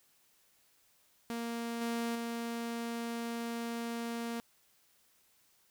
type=tone with level steps; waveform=sawtooth; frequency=233.1 Hz; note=A#3; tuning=in tune; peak=-32 / -29 / -32 dBFS; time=1.3-4.4 s; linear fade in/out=0 ms; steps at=1.81 / 2.15 s; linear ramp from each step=5 ms; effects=white hiss -69 dBFS RMS until 5.7 s

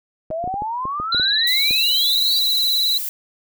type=clicks; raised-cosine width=2 ms; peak=-18 dBFS; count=10; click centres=0.304 / 0.441 / 0.476 / 0.541 / 0.621 / 0.854 / 1 / 1.147 / 1.198 / 1.709 s
type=exponential sweep; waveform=sine; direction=up; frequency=622.3 to 4718 Hz; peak=-22 dBFS; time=0.31-2.39 s; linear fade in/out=0 ms
type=tone with vibrato; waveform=sine; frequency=3965 Hz; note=B7; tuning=6 cents sharp; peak=-16 dBFS; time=1.12-2.98 s; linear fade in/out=5 ms; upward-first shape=triangle; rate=19 Hz; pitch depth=59 cents each way
type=noise; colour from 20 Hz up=violet; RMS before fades=-26 dBFS; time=1.47-3.09 s; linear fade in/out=0 ms
effects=none

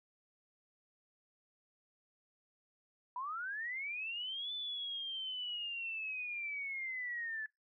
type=linear two-way sweep; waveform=sine; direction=up then down; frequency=960 to 3520 to 1723 Hz; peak=-38 dBFS; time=3.16-7.46 s; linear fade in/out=2 ms; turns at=4.53 s; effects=noise-tail reverb RT60 0.2 s tail -23 dB re dry

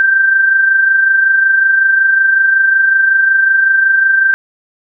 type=tone with amplitude modulation; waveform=sine; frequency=1568 Hz; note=G6; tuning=in tune; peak=-5 dBFS; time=0-4.34 s; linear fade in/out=0 ms; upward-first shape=sine; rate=25.4 Hz; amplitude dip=45%; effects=none

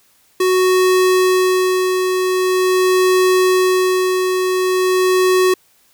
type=tone with tremolo; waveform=square; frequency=370 Hz; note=F#4; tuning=in tune; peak=-11 dBFS; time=0.4-5.54 s; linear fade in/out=5 ms; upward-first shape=sine; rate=0.44 Hz; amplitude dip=40%; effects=white hiss -55 dBFS RMS until 5.93 s

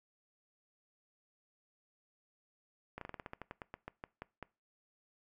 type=slowing click train; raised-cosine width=0.5 ms; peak=-28 dBFS; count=16; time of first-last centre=2.98-4.427 s; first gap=33 ms; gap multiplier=1.14; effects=noise-tail reverb RT60 0.3 s tail -22 dB re dry

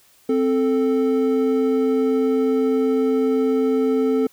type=tone pair together; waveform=triangle; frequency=261.6 / 440 Hz; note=C4 / A4; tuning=0 / 0 cents; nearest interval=major sixth; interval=900 cents; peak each=-17 dBFS; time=0.29-4.27 s; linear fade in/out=5 ms; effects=white hiss -55 dBFS RMS until 4.32 s

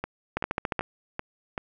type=two click trains; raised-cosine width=0.5 ms; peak=-11 / -15 dBFS; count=7 / 5; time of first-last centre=0.37-0.793 / 0.04-1.578 s; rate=14.2 / 2.6 Hz; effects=none

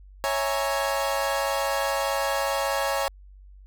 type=chord; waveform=30% pulse; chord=A# half-diminished seventh; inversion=first; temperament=equal; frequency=554.4 / 659.3 / 830.6 / 932.3 Hz; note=C#5 / E5 / G#5 / A#5; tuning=0 / 0 / 0 / 0 cents; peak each=-24 / -29 / -27 / -30 dBFS; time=0.24-3.08 s; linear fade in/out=0 ms; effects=added 48 Hz sine -45 dBFS peak until 3.66 s

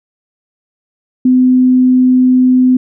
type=tone; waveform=sine; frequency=254.3 Hz; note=C4; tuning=49 cents flat; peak=-5 dBFS; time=1.25-2.77 s; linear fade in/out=5 ms; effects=none

